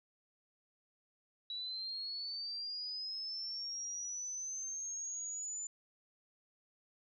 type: linear sweep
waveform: sine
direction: up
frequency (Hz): 3900 to 7070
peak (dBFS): -39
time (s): 1.5-5.67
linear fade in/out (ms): 2
effects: none